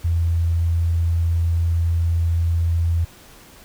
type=tone; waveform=sine; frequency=84 Hz; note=E2; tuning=33 cents sharp; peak=-16 dBFS; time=0.04-3.05 s; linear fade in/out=10 ms; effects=pink hiss -46 dBFS RMS until 3.64 s